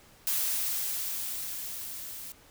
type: noise with level ramp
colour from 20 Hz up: blue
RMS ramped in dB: -28 to -42 dBFS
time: 0.27-2.32 s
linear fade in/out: 0 ms
effects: pink hiss -57 dBFS RMS until 2.5 s